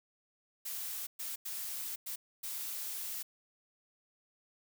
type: noise bursts at uneven times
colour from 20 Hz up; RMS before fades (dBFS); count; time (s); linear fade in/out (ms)
blue; -40; 5; 0.65-1.07 / 1.19-1.36 / 1.45-1.96 / 2.06-2.16 / 2.43-3.23; 10
effects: none